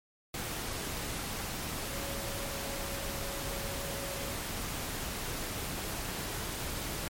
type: tone in noise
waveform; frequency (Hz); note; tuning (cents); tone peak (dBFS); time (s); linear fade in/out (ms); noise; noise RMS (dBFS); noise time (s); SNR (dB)
sine; 554.4; C#5; 0; -43; 1.93-4.33; 2; pink; -37; 0.34-7.08; -9
effects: MP3 64 kbps